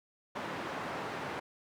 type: band-pass noise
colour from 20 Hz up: white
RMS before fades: -39 dBFS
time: 0.35-1.4 s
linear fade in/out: 10 ms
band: 130 to 1300 Hz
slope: 12 dB/octave
effects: none